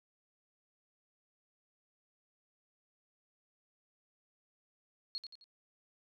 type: tone with echo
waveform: sine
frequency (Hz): 4303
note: C8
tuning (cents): +48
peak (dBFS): -36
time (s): 5.15-5.18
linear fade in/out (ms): 0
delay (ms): 87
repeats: 3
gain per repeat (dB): -7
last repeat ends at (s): 5.441
effects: none